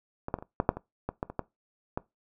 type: clicks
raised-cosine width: 1 ms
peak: -20 / -13 / -28 / -28 / -10 / -6 / -22 / -17 / -16 / -24 / -15 / -16 dBFS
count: 12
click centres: 0.284 / 0.341 / 0.387 / 0.425 / 0.601 / 0.691 / 0.77 / 1.09 / 1.229 / 1.3 / 1.393 / 1.975 s
effects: noise-tail reverb RT60 0.2 s tail -20 dB re dry